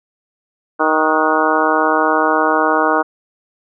harmonic tone with a mistuned harmonic, 156.5 Hz, D#3, 10 cents sharp, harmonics 2 / 3 / 4 / 5 / 6 / 7 / 8 / 9, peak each -20 / -20 / -20 / -20 / -20 / -20 / -20 / -20 dBFS, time 0.79-3.03 s, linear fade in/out 20 ms, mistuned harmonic 9, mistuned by +53 cents, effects none

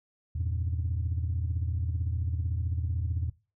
sine chord, E diminished, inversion none, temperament equal with one note detuned, 82.41 / 98 / 116.07 Hz, E2 / G2 / Bb2, 0 / 0 / -7 cents, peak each -28 / -34 / -34 dBFS, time 0.35-3.3 s, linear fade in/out 10 ms, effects noise-tail reverb RT60 0.3 s tail -20 dB re dry + tanh soft clip ceiling -22 dBFS

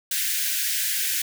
white high-pass noise, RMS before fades -25 dBFS, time 0.11-1.22 s, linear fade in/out 5 ms, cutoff 1500 Hz, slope 96 dB/octave, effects none

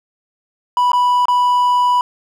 triangle tone with dropouts, 985 Hz, B5, 5 cents flat, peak -9 dBFS, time 0.77-2.01 s, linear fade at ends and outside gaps 1 ms, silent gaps 0.918-0.932 / 1.255-1.283 s, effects none

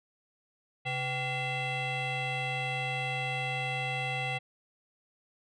sine tone with frequency modulation, 1408 Hz, F6, 14 cents sharp, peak -28 dBFS, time 0.85-4.39 s, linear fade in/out 20 ms, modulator 637 Hz, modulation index 2.6, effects tanh soft clip ceiling -28 dBFS

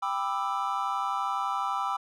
triangle chord, E minor seventh, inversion first, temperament just, 791.1 / 988.9 / 1186.7 / 1318.5 Hz, G5 / B5 / D6 / E6, +16 / +2 / +18 / 0 cents, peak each -31 dBFS, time 0.02-1.97 s, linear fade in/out 10 ms, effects none

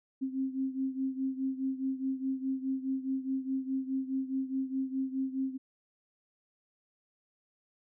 sine beating tone pair, 264.1 / 268.9 Hz, C4 / C4, +16 / +47 cents, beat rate 4.8 Hz, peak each -32 / -36 dBFS, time 0.21-5.58 s, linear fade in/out 20 ms, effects none

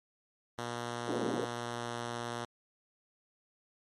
5% pulse tone with pitch glide, 120 to 118.83 Hz, B2 to A#2, -49 to +34 cents, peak -25 dBFS, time 0.58-2.45 s, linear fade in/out 5 ms, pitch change -17 cents, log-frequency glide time 1.26-1.96 s
white band-pass noise, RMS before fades -35 dBFS, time 1.07-1.46 s, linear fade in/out 20 ms, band 210 to 480 Hz, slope 24 dB/octave
effects low-pass 9000 Hz 12 dB/octave + MP3 64 kbps

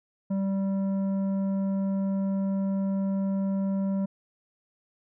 sine tone with tanh clipping, 194.6 Hz, G3, 12 cents flat, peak -26 dBFS, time 0.3-4.06 s, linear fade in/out 10 ms, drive 9 dB, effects none

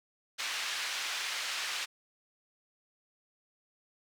pink band-pass noise, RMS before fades -36 dBFS, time 0.38-1.86 s, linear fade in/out 20 ms, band 1700 to 5500 Hz, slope 12 dB/octave, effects none

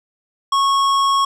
triangle tone with hard clipping, 1100 Hz, C#6, 14 cents flat, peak -15 dBFS, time 0.52-1.25 s, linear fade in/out 5 ms, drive 16 dB, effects none

